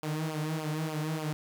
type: tone with flanger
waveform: sawtooth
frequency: 155.56 Hz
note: D#3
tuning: in tune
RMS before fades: -33 dBFS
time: 0.03-1.33 s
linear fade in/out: 0 ms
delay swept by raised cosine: 0.5 to 5.1 ms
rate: 3.4 Hz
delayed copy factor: -0.8
effects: none